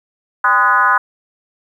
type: tone with frequency modulation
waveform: sine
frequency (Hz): 1244.5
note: D#6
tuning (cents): 0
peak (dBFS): -9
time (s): 0.44-0.98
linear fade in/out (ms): 5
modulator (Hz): 225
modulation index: 1.5
effects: 8-bit